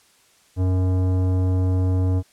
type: tone with tanh clipping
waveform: sine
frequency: 92.5 Hz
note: F#2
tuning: in tune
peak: -19 dBFS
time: 0.56-2.23 s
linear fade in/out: 50 ms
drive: 15 dB
effects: white hiss -57 dBFS RMS until 2.32 s + low-pass 10000 Hz 12 dB/octave